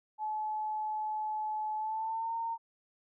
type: tone with pitch glide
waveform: sine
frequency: 859 to 915.4 Hz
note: A5 to A#5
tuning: -42 to -32 cents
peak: -32 dBFS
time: 0.18-2.58 s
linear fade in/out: 50 ms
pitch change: +110 cents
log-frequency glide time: 1.76-2.33 s
effects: none